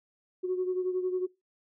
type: beating tone pair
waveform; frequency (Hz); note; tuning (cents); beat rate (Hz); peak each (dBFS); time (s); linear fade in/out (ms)
sine; 366 / 377; F#4 / F#4; -19 / +32; 11; -27 / -34; 0.43-1.27; 20
effects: noise-tail reverb RT60 0.2 s tail -20 dB re dry + tanh soft clip ceiling -21 dBFS